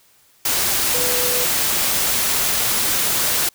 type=tone in noise; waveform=sine; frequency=493.9 Hz; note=B4; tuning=in tune; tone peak=-25 dBFS; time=0.94-1.45 s; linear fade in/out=5 ms; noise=white; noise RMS=-19 dBFS; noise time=0.45-3.49 s; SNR=-9 dB; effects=white hiss -55 dBFS RMS until 3.54 s